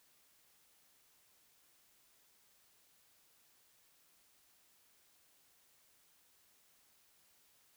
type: silence
effects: white hiss -70 dBFS RMS until 7.76 s